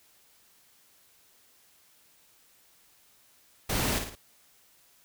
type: noise with echo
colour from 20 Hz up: pink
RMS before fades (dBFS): -29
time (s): 3.69-3.99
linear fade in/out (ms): 10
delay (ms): 55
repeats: 3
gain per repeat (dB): -6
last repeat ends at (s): 4.155
effects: white hiss -62 dBFS RMS until 5.04 s